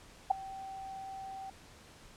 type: tone with ADSR envelope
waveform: sine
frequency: 773 Hz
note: G5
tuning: 24 cents flat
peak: -19 dBFS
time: 0.3-1.5 s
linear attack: 11 ms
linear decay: 6 ms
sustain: -22 dB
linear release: 4 ms
effects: pink hiss -56 dBFS RMS until 2.16 s + low-pass 9000 Hz 12 dB/octave